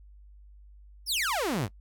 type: exponential sweep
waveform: sawtooth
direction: down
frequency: 5780 to 82.41 Hz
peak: -23 dBFS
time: 1.06-1.69 s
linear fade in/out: 50 ms
effects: noise-tail reverb RT60 0.1 s tail -21 dB re dry + added 50 Hz sine -49 dBFS peak until 1.8 s